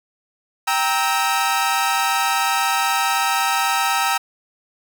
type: chord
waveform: sawtooth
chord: E diminished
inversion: first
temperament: equal with one note detuned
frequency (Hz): 784 / 932.3 / 1300.4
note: G5 / Bb5 / E6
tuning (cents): 0 / 0 / -24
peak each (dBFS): -18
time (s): 0.67-4.18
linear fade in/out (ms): 10
effects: 8-bit